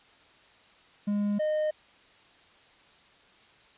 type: tone pair in turn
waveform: triangle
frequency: 205.3 / 614 Hz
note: G#3 / D#5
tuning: -20 / -23 cents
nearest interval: octave + perfect fifth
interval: 1897 cents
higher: second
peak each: -23 dBFS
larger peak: neither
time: 1.07-1.39 / 1.39-1.71 s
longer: neither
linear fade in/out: 10 ms
effects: white hiss -58 dBFS RMS until 3.77 s + resampled to 8000 Hz